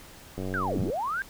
click train, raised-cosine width 2 ms, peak -21 dBFS, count 50, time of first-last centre 0.38-0.9 s, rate 94.2 Hz
sine linear two-way sweep, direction down then up, 1631 to 82.6 to 1631 Hz, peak -27 dBFS, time 0.54-1.22 s, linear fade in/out 0 ms, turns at 0.8 s
effects pink hiss -49 dBFS RMS until 1.29 s

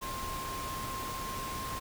sine tone in noise, 1059 Hz, C6, 21 cents sharp, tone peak -38 dBFS, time 0.01-1.8 s, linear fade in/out 20 ms, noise pink, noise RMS -40 dBFS, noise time 0.01-1.8 s, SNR -1 dB, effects none

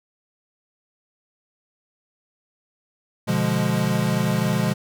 square chord, B diminished seventh, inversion none, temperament equal, 123.47 / 146.83 / 174.61 / 207.7 Hz, B2 / D3 / F3 / Ab3, 0 / 0 / 0 / 0 cents, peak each -26 / -27 / -25 / -25 dBFS, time 3.27-4.74 s, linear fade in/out 20 ms, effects none

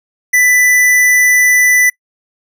sine tone with hard clipping, 1988 Hz, B6, 11 cents sharp, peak -8 dBFS, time 0.33-1.9 s, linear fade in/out 10 ms, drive 17 dB, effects noise-tail reverb RT60 0.1 s tail -24 dB re dry

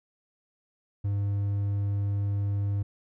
triangle tone, 100.7 Hz, G2, 47 cents sharp, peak -23 dBFS, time 1.04-2.83 s, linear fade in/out 10 ms, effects none

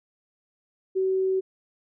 sine tone, 379 Hz, F#4, 42 cents sharp, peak -21 dBFS, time 0.95-1.41 s, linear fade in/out 20 ms, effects none

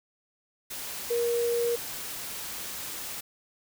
sine tone in noise, 472.6 Hz, A#4, 24 cents sharp, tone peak -24 dBFS, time 1.1-1.76 s, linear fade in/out 10 ms, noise white, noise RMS -37 dBFS, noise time 0.7-3.21 s, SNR +10 dB, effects none

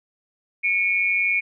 sine tone pair together, 2217 / 2407 Hz, C#7 / D7, 0 / +42 cents, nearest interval minor second, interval 142 cents, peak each -21 dBFS, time 0.63-1.41 s, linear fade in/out 20 ms, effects none

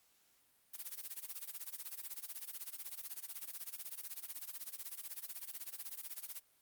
blue noise with tremolo, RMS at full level -43 dBFS, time 0.73-6.41 s, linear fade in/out 20 ms, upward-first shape sine, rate 16 Hz, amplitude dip 90%, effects white hiss -72 dBFS RMS until 6.61 s + Opus 48 kbps

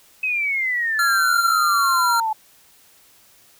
sine exponential sweep, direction down, 2570 to 858 Hz, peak -19 dBFS, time 0.23-2.33 s, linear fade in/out 5 ms
square tone, 1377 Hz, F6, 25 cents flat, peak -18 dBFS, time 0.99-2.2 s, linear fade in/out 2 ms
effects white hiss -53 dBFS RMS until 3.59 s

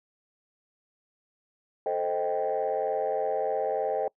sine chord, A half-diminished seventh, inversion none, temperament equal, 440 / 523.3 / 622.3 / 784 Hz, A4 / C5 / Eb5 / G5, 0 / 0 / 0 / 0 cents, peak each -30 dBFS, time 1.86-4.08 s, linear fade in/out 2 ms, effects noise-tail reverb RT60 0.1 s tail -25 dB re dry + tanh soft clip ceiling -19 dBFS

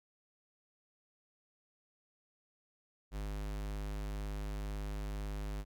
square tone, 51 Hz, G#1, 31 cents flat, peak -38 dBFS, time 3.11-5.65 s, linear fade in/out 50 ms, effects none

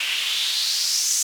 white noise with band-pass filter sweep, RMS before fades -23 dBFS, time 0-1.23 s, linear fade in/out 5 ms, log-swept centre 2600 to 6600 Hz, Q 3.8, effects none

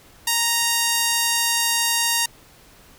5% pulse tone, 932.3 Hz, A#5, in tune, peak -6 dBFS, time 0.27-2.26 s, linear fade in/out 5 ms, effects pink hiss -50 dBFS RMS until 2.98 s

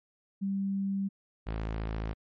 sine / sawtooth tone pair in turn, 196 / 54.49 Hz, G3 / A1, 0 / -16 cents, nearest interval octave + minor seventh, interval 2216 cents, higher first, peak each -28 dBFS, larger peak neither, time 0.41-1.09 / 1.46-2.14 s, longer neither, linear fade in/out 20 ms, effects low-pass 3000 Hz 12 dB/octave + MP3 32 kbps

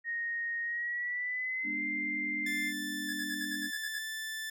sine tone with pitch glide, 1864.7 to 2093 Hz, A#6 to C7, 0 to 0 cents, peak -32 dBFS, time 0.04-2.73 s, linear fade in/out 50 ms, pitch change +200 cents, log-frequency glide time 0.62-1.83 s
sine chord, G# diminished, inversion none, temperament equal with one note detuned, 207.7 / 246.9 / 297.1 Hz, G#3 / B3 / D4, 0 / 0 / +20 cents, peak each -44 / -44 / -40 dBFS, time 1.63-3.71 s, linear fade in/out 50 ms
sawtooth tone, 1760 Hz, A6, in tune, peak -33 dBFS, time 2.46-4.5 s, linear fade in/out 5 ms
square tone bursts, 1689 Hz, G#6, 29 cents sharp, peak -37 dBFS, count 9, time 3.08-3.992 s, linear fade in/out 10 ms, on 56 ms, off 51 ms
effects none

